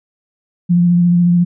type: tone with vibrato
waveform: sine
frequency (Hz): 174.61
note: F3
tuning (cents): 0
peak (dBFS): -8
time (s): 0.69-1.45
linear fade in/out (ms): 20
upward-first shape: sine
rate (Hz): 14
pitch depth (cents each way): 20
effects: none